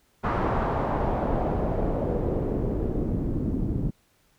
pink noise with low-pass filter sweep, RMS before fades -26 dBFS, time 0.23-3.91 s, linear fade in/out 20 ms, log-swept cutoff 1200 to 230 Hz, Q 1.6, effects pink hiss -65 dBFS RMS until 4.38 s

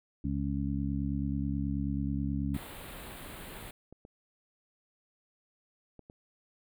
harmonic tone, 69.3 Hz, C#2, in tune, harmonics 1 / 2 / 3 / 4, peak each -35 / -35 / -35 / -35 dBFS, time 0.24-2.57 s, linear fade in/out 5 ms
pink band-stop noise, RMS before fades -45 dBFS, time 2.54-3.71 s, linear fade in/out 5 ms, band 4100 to 8200 Hz, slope 48 dB/octave
clicks, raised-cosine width 2 ms, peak -36 dBFS, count 4, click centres 3.926 / 4.051 / 5.993 / 6.099 s
effects none

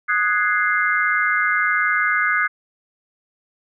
sine chord, Ab dominant seventh, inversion second, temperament equal, 1244.5 / 1480 / 1661.2 / 2093 Hz, Eb6 / Gb6 / Ab6 / C7, 0 / 0 / 0 / 0 cents, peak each -22 / -21 / -22 / -22 dBFS, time 0.08-2.48 s, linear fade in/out 20 ms, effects none

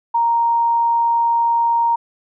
sine tone, 932.3 Hz, A#5, in tune, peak -13 dBFS, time 0.14-1.96 s, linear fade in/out 10 ms, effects none

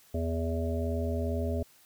harmonic tone, 82.3 Hz, E2, 2 cents flat, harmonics 1 / 3 / 5 / 7 / 8, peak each -30 / -35 / -37 / -38 / -39 dBFS, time 0.14-1.63 s, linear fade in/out 5 ms, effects white hiss -60 dBFS RMS until 1.85 s

